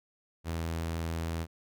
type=tone; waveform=sawtooth; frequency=82.41 Hz; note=E2; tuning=in tune; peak=-28 dBFS; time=0.44-1.47 s; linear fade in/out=50 ms; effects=none